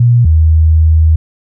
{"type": "tone pair in turn", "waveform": "sine", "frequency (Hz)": [120, 79.47], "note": ["B2", "D#2"], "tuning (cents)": [-49, 37], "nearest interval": "perfect fifth", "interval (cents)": 714, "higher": "first", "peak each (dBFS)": -4, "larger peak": "neither", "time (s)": [[0, 0.25], [0.25, 1.16]], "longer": "second", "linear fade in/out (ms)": 5, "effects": []}